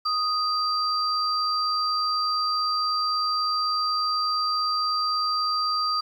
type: tone pair together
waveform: sine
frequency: 1244.5 / 4704 Hz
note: D#6 / D8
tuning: 0 / +2 cents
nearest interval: octave + major seventh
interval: 2302 cents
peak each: -24 / -26 dBFS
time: 0.05-6.01 s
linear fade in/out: 10 ms
effects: 9-bit